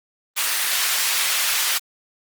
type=high-pass noise; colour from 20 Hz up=pink; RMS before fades=-21 dBFS; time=0.36-1.79 s; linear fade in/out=20 ms; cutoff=1700 Hz; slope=12 dB/octave; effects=Opus 24 kbps